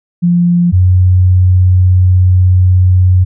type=tone pair in turn; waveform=sine; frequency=174.4 / 91.64 Hz; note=F3 / F#2; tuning=-2 / -16 cents; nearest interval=major seventh; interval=1114 cents; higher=first; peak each=-6 / -4 dBFS; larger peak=second; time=0.22-0.72 / 0.72-3.25 s; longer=second; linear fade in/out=20 ms; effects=none